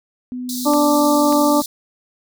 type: tone with pitch glide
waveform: sine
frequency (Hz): 249.9 to 247.9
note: B3 to B3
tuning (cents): +21 to +7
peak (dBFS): -24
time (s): 0.32-1.62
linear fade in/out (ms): 0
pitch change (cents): -14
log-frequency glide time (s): 0.73-1.24
type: high-pass noise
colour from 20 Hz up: pink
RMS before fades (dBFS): -28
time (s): 0.49-1.66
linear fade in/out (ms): 2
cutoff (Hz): 3700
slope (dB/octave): 96
type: harmonic tone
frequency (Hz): 293.7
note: D4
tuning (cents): 0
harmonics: 1 / 2 / 3 / 4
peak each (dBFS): -15 / -18 / -20 / -21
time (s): 0.65-1.62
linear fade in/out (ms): 20
type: clicks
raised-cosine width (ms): 0.3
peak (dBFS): -16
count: 2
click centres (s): 0.736 / 1.325
effects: none